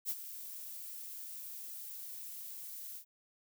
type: noise with ADSR envelope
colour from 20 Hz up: violet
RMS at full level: -34 dBFS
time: 0.05-3.05 s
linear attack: 49 ms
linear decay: 43 ms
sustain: -12 dB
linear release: 83 ms
effects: none